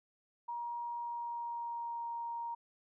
sine tone with pitch glide, 948 to 936 Hz, A#5 to A#5, +29 to +7 cents, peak -37 dBFS, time 0.48-2.55 s, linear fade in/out 10 ms, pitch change -22 cents, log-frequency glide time 0.93-2.06 s, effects none

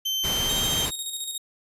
35% pulse tone with pitch glide, 3100 to 3156 Hz, G7 to G7, -20 to +11 cents, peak -22 dBFS, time 0.05-0.86 s, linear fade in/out 10 ms, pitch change +31 cents, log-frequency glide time 0.26-0.61 s
pink noise, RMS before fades -30 dBFS, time 0.23-0.91 s, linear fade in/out 20 ms
15% pulse tone with tremolo, 3744 Hz, A#7, 7 cents sharp, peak -21 dBFS, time 0.49-1.38 s, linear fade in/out 5 ms, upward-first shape square, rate 14 Hz, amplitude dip 45%
effects resampled to 32000 Hz

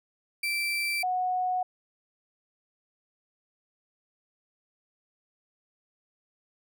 35% pulse / sine tone pair in turn, 2338 / 734.3 Hz, D7 / F#5, -8 / -13 cents, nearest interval octave + minor sixth, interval 2005 cents, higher first, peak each -25 dBFS, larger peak neither, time 0.43-1.03 / 1.03-1.63 s, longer neither, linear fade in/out 5 ms, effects none

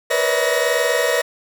40% pulse tone cluster, 478.9 / 500 / 567 / 640 / 1864 Hz, A#4 / B4 / C#5 / D#5 / A#6, +47 / +21 / +39 / +49 / -1 cents, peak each -22 dBFS, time 0.1-1.22 s, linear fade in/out 10 ms, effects none

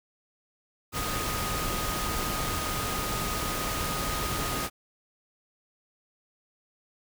sine tone in noise, 1244.5 Hz, D#6, in tune, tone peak -35 dBFS, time 0.92-4.7 s, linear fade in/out 50 ms, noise pink, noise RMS -31 dBFS, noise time 0.92-4.7 s, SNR -7 dB, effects none

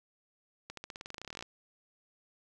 accelerating click train, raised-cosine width 0.2 ms, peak -25 dBFS, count 20, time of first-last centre 0.7-1.425 s, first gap 73 ms, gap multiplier 0.92, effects none

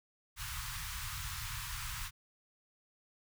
pink band-stop noise, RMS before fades -41 dBFS, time 0.36-2.11 s, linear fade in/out 50 ms, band 140 to 980 Hz, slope 48 dB/octave, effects none

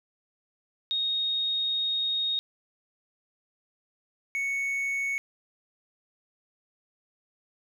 sine / triangle tone pair in turn, 3729 / 2217 Hz, A#7 / C#7, 0 / 0 cents, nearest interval major sixth, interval 900 cents, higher first, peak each -25 dBFS, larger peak neither, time 0.91-2.39 / 4.35-5.18 s, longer first, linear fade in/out 0 ms, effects none

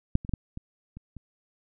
clicks, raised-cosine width 5 ms, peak -8 / -26 / -21 / -14 / -24 / -29 / -29 dBFS, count 7, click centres 0.154 / 0.249 / 0.293 / 0.337 / 0.574 / 0.97 / 1.167 s, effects none

